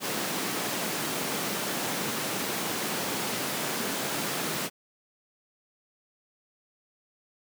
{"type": "high-pass noise", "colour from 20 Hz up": "pink", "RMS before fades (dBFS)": -31, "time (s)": [0, 4.7], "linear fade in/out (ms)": 50, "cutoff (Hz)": 160, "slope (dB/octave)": 24, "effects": []}